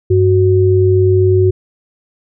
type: tone pair together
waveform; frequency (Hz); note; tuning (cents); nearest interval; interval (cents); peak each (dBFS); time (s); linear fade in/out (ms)
sine; 98 / 370; G2 / F#4; 0 / 0; octave + major seventh; 2300; -10; 0.1-1.51; 10
effects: none